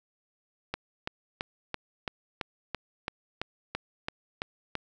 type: click train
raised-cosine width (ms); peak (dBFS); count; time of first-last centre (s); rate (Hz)
0.3; -15; 13; 0.74-4.753; 2.99
effects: none